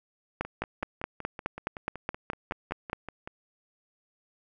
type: two click trains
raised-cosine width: 0.5 ms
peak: -23 / -14 dBFS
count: 16 / 13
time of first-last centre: 0.45-3.275 / 0.41-2.931 s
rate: 5.31 / 4.76 Hz
effects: none